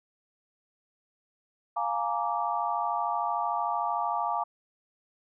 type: chord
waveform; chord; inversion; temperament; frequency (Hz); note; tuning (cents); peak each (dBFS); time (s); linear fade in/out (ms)
sine; Bb dominant seventh; second; just; 699.2 / 839.1 / 932.3 / 1165.4; F5 / Ab5 / Bb5 / D6; +2 / +18 / 0 / -14; -32; 1.76-4.44; 10
effects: none